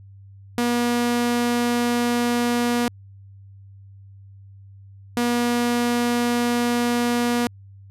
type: tone pair in turn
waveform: sawtooth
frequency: 240 / 240 Hz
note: B3 / B3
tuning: -49 / -49 cents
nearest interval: unison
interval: 0 cents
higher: neither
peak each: -15 dBFS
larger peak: neither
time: 0.58-2.88 / 5.17-7.47 s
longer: neither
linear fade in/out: 0 ms
effects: added 98 Hz sine -42 dBFS peak until 7.9 s + resampled to 32000 Hz